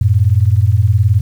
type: beating tone pair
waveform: sine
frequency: 92.5 / 111.5 Hz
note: F#2 / A2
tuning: 0 / +23 cents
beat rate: 19 Hz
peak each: -11 dBFS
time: 0.01-1.21 s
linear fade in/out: 5 ms
effects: 7-bit